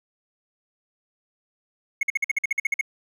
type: tone bursts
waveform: triangle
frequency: 2179 Hz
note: C#7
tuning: 30 cents flat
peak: -17 dBFS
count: 12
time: 2.01-2.812 s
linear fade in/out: 5 ms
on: 21 ms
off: 50 ms
effects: none